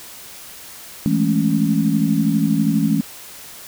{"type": "chord", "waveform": "sine", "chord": "A major seventh", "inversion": "second", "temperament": "equal", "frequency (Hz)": [164.81, 207.7, 220, 277.2], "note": ["E3", "G#3", "A3", "C#4"], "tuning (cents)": [0, 0, 0, 0], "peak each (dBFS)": -20, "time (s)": [1.06, 3.01], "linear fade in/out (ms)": 0, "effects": ["white hiss -38 dBFS RMS until 3.67 s"]}